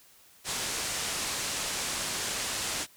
white low-pass noise, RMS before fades -33 dBFS, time 0.44-2.87 s, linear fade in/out 50 ms, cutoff 9200 Hz, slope 24 dB/octave, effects white hiss -58 dBFS RMS until 2.96 s

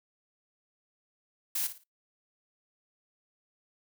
blue noise with echo, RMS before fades -31 dBFS, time 1.55-1.67 s, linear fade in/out 5 ms, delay 56 ms, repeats 3, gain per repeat -11 dB, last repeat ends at 1.838 s, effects noise-tail reverb RT60 0.2 s tail -25 dB re dry

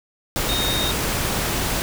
sine tone in noise, 3710 Hz, A#7, 9 cents flat, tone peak -23 dBFS, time 0.49-0.91 s, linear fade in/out 0 ms, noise pink, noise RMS -23 dBFS, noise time 0.36-1.82 s, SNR -3 dB, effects none

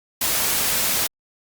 white noise, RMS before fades -21 dBFS, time 0.21-1.07 s, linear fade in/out 5 ms, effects Opus 48 kbps

